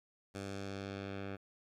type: tone with low-pass filter sweep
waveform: 10% pulse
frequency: 98.4 Hz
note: G2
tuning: 7 cents sharp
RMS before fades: -43 dBFS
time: 0.34-1.37 s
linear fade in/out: 20 ms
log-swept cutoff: 9000 to 2400 Hz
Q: 1.1
effects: 12-bit